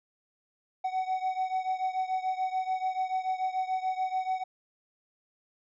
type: beating tone pair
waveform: triangle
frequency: 748 / 754.9 Hz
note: F#5 / F#5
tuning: +19 / +35 cents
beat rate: 6.9 Hz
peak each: -28 / -31 dBFS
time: 0.84-4.44 s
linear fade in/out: 10 ms
effects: resampled to 16000 Hz